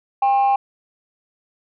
sine tone pair together, 800 / 1072 Hz, G5 / C6, +35 / +42 cents, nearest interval perfect fourth, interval 507 cents, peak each -12 / -23 dBFS, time 0.22-0.56 s, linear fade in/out 5 ms, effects tanh soft clip ceiling -11 dBFS

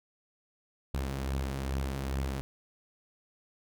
sawtooth beating tone pair, 67 / 69.4 Hz, C2 / C#2, +42 / +3 cents, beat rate 2.4 Hz, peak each -28 / -35 dBFS, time 0.94-2.41 s, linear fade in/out 0 ms, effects none

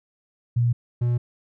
sine / triangle tone pair in turn, 119.4 / 120.65 Hz, A#2 / B2, +42 / -40 cents, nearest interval unison, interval 18 cents, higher second, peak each -17 dBFS, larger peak neither, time 0.56-0.73 / 1.01-1.18 s, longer neither, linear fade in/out 10 ms, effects none

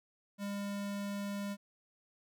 square tone, 201.5 Hz, G3, 48 cents sharp, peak -37 dBFS, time 0.38-1.57 s, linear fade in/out 50 ms, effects none

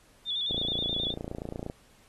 sine tone with vibrato, 3500 Hz, A7, 10 cents flat, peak -28 dBFS, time 0.25-1.15 s, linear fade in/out 50 ms, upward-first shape square, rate 9.4 Hz, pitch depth 50 cents each way
click train, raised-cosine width 2 ms, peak -22 dBFS, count 35, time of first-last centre 0.51-1.699 s, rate 28.6 Hz
effects pink hiss -61 dBFS RMS until 2.08 s + AAC 32 kbps

